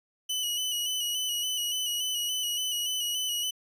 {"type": "tone with vibrato", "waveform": "sawtooth", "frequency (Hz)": 2960, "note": "F#7", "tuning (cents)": 0, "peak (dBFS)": -25, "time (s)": [0.29, 3.51], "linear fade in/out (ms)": 10, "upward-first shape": "square", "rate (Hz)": 3.5, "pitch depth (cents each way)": 31, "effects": ["resampled to 32000 Hz"]}